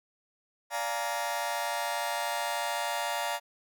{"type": "chord", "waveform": "sawtooth", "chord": "Bb dominant seventh", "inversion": "first", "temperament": "just", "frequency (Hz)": [582.7, 699.2, 839.1, 932.3], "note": ["D5", "F5", "Ab5", "Bb5"], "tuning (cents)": [-14, 2, 18, 0], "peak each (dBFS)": [-33, -31, -34, -30], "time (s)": [0.7, 3.4], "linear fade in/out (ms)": 50, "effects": []}